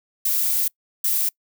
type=noise bursts at uneven times; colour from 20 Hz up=violet; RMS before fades=-21 dBFS; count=2; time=0.25-0.68 / 1.04-1.29 s; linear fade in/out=5 ms; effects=noise-tail reverb RT60 0.1 s tail -26 dB re dry